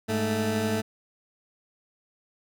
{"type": "tone pair together", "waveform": "20% pulse", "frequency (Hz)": [103.99, 220], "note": ["G#2", "A3"], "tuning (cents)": [3, 0], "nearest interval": "octave + minor second", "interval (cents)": 1297, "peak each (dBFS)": [-25, -21], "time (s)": [0.08, 0.82], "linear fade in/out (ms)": 20, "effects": []}